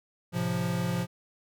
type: chord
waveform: square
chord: F major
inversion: first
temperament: equal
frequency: 110 / 130.81 / 174.61 Hz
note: A2 / C3 / F3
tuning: 0 / 0 / 0 cents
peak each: -35 / -34 / -30 dBFS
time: 0.32-1.07 s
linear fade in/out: 50 ms
effects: none